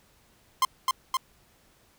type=tone with echo; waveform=45% pulse; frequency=1046.5 Hz; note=C6; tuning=in tune; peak=-19 dBFS; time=0.62-0.65 s; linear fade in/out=2 ms; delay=260 ms; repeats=2; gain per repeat=-2 dB; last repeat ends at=1.17 s; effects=pink hiss -62 dBFS RMS until 1.98 s